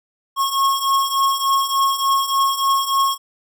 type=beating tone pair; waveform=square; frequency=1088 / 1091.4 Hz; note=C#6 / C#6; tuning=-33 / -27 cents; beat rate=3.4 Hz; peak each=-22 / -18 dBFS; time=0.36-3.18 s; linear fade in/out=50 ms; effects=none